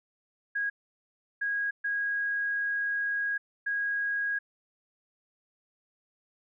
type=tone bursts at uneven times; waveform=sine; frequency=1644 Hz; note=G#6; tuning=18 cents flat; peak=-27 dBFS; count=4; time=0.55-0.7 / 1.41-1.71 / 1.84-3.38 / 3.66-4.39 s; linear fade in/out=10 ms; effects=none